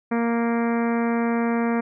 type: harmonic tone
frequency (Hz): 233.1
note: A#3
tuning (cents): 0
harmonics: 1 / 2 / 3 / 4 / 5 / 6 / 7 / 8 / 9 / 10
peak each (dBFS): -21 / -27 / -31 / -33 / -35 / -37 / -38 / -39 / -40 / -41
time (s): 0.11-1.81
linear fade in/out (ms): 10
effects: none